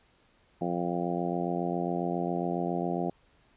harmonic tone, 87.31 Hz, F2, in tune, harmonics 2 / 3 / 4 / 5 / 6 / 7 / 8 / 9, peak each -33 / -36 / -34 / -39 / -40 / -40 / -35 / -39 dBFS, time 0.61-3.1 s, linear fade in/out 5 ms, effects pink hiss -65 dBFS RMS until 3.56 s + resampled to 8000 Hz

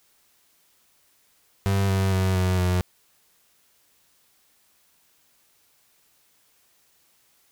35% pulse tone with pitch steps, 98 / 96.04 / 94.12 / 92.23 / 90.39 Hz, G2 / G2 / F#2 / F#2 / F#2, 0 / -35 / +30 / -5 / -40 cents, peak -18 dBFS, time 1.66-2.81 s, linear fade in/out 0 ms, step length 230 ms, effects white hiss -63 dBFS RMS until 7.51 s

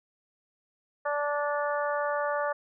harmonic tone, 291.4 Hz, D4, 13 cents flat, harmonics 2 / 3 / 4 / 5 / 6, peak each -29 / -34 / -33 / -36 / -38 dBFS, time 1.05-2.53 s, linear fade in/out 10 ms, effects none

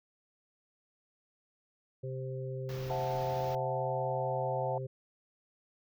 harmonic tone, 130.81 Hz, C3, in tune, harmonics 1 / 3 / 4, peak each -37 / -42 / -43 dBFS, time 2.03-4.87 s, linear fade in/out 10 ms
pink band-stop noise, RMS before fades -47 dBFS, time 2.69-3.55 s, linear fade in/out 0 ms, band 6200 to 14000 Hz, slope 48 dB/octave
sine chord, F# half-diminished seventh, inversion second, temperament equal, 523.3 / 659.3 / 740 / 880 Hz, C5 / E5 / F#5 / A5, 0 / 0 / 0 / 0 cents, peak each -38 dBFS, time 2.9-4.78 s, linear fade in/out 2 ms
effects none

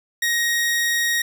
sawtooth tone, 1879 Hz, A#6, 13 cents sharp, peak -15 dBFS, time 0.22-1.22 s, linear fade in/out 5 ms, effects none

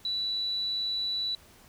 sine tone, 3951 Hz, B7, in tune, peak -28 dBFS, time 0.05-1.35 s, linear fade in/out 2 ms, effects pink hiss -56 dBFS RMS until 1.68 s

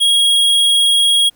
square tone, 3294 Hz, G#7, 15 cents flat, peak -10 dBFS, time 0-1.3 s, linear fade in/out 20 ms, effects pink hiss -55 dBFS RMS until 1.35 s

